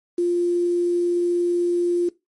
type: tone with quantisation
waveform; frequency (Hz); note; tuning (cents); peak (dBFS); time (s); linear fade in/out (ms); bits
sine; 349.2; F4; 0; -17; 0.18-2.09; 5; 7
effects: noise-tail reverb RT60 0.2 s tail -19 dB re dry + MP3 48 kbps